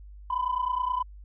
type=tone pair together; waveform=sine; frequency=987.8 / 1017.3 Hz; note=B5 / C6; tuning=0 / -49 cents; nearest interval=minor second; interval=51 cents; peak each=-27 dBFS; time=0.3-1.03 s; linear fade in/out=5 ms; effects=tanh soft clip ceiling -20 dBFS + added 50 Hz sine -43 dBFS peak until 1.24 s